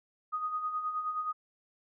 sine tone with tremolo, 1244.5 Hz, D#6, in tune, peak -29 dBFS, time 0.32-1.33 s, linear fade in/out 20 ms, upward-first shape sine, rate 9.5 Hz, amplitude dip 55%, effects none

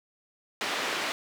white band-pass noise, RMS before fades -31 dBFS, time 0.61-1.12 s, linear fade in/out 0 ms, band 280 to 3000 Hz, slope 12 dB/octave, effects none

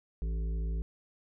harmonic tone with a mistuned harmonic, 55 Hz, A1, in tune, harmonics 1 / 3 / 5 / 7 / 8, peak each -30 / -42 / -54 / -52 / -54 dBFS, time 0.22-0.82 s, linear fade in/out 0 ms, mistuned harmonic 5, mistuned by +74 cents, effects none

